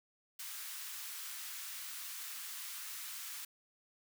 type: high-pass noise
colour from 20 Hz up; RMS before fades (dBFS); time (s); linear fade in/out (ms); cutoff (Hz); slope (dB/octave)
white; -45; 0.39-3.45; 5; 1100; 24
effects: none